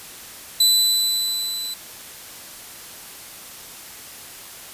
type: tone with level ramp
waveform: sawtooth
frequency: 3996 Hz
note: B7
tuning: 20 cents sharp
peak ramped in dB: -9 to -24 dBFS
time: 0.6-1.74 s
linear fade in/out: 5 ms
effects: white hiss -39 dBFS RMS until 4.73 s + resampled to 32000 Hz